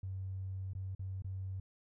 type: tone with dropouts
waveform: triangle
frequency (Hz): 95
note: F#2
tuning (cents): +46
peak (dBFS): -34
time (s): 0.03-1.6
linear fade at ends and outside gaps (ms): 5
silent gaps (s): 0.734-0.75 / 0.95-0.993 / 1.222-1.244
effects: tanh soft clip ceiling -36 dBFS